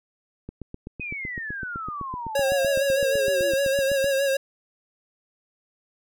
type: click train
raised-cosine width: 3 ms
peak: -22 dBFS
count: 29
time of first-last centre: 0.49-4.043 s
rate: 7.88 Hz
type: exponential sweep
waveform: sine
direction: down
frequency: 2540 to 329.6 Hz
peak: -30 dBFS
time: 1-3.53 s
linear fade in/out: 10 ms
type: tone with vibrato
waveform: square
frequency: 548 Hz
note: C#5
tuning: 20 cents flat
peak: -21 dBFS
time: 2.35-4.37 s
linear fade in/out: 5 ms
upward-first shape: sine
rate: 6.5 Hz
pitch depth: 44 cents each way
effects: none